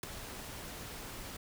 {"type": "noise with ADSR envelope", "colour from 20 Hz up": "pink", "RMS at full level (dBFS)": -34, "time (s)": [0.03, 1.37], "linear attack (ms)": 4, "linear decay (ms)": 7, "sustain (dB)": -11, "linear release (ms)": 8, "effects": []}